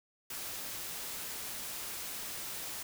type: noise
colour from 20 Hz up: white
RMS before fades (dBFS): -41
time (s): 0.3-2.83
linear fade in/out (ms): 5
effects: none